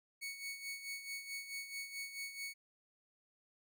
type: tone with tremolo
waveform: sawtooth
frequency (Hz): 2222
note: C#7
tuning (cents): +4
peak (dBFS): -37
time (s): 0.21-2.54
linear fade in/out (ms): 20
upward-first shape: sine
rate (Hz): 4.6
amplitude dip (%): 65
effects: none